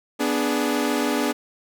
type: chord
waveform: sawtooth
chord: G# diminished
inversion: first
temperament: equal with one note detuned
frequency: 246.9 / 293.7 / 417.5 Hz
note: B3 / D4 / G#4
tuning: 0 / 0 / +9 cents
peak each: -21 / -20 / -23 dBFS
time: 0.19-1.33 s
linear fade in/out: 20 ms
effects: none